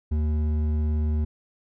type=tone with hard clipping; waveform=sine; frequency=76.5 Hz; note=D#2; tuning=29 cents flat; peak=-23 dBFS; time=0.11-1.25 s; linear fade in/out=10 ms; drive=8 dB; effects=none